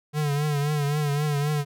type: tone with vibrato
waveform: square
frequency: 146.83 Hz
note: D3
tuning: in tune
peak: -23 dBFS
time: 0.13-1.65 s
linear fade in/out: 50 ms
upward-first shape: triangle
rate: 3.8 Hz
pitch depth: 72 cents each way
effects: none